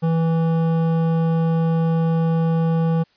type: tone with hard clipping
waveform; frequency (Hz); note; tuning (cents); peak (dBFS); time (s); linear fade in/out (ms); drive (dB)
triangle; 164; E3; -9; -18; 0.02-3.04; 20; 16
effects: white hiss -60 dBFS RMS until 3.16 s + resampled to 11025 Hz